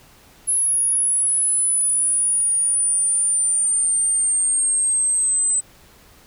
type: linear sweep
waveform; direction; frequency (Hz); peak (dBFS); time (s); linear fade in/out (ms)
sine; down; 10580 to 8060; -16; 0.47-5.61; 20
effects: pink hiss -50 dBFS RMS until 6.26 s